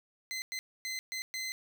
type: tone bursts at uneven times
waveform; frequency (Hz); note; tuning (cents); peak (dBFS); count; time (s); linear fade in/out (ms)
20% pulse; 2054; C7; -33; -30; 5; 0.31-0.42 / 0.52-0.59 / 0.85-0.99 / 1.12-1.22 / 1.34-1.52; 0
effects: none